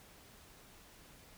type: silence
effects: pink hiss -59 dBFS RMS until 1.37 s